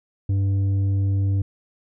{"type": "tone with tanh clipping", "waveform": "sine", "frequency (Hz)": 98, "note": "G2", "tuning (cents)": 0, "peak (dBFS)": -19, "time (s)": [0.29, 1.42], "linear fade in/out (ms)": 5, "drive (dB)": 6, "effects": []}